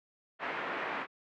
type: low-pass noise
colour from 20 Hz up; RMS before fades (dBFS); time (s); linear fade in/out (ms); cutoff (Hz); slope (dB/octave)
white; -36; 0.39-1.07; 50; 2100; 24
effects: high-pass 300 Hz 12 dB/octave